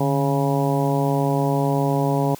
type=harmonic tone with a mistuned harmonic; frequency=138.59 Hz; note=C#3; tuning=in tune; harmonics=1 / 2 / 3 / 4 / 5 / 6 / 7; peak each=-21 / -24 / -26 / -27 / -28 / -29 / -29 dBFS; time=0-2.35 s; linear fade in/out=5 ms; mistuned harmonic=1; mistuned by=+89 cents; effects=white hiss -44 dBFS RMS until 2.39 s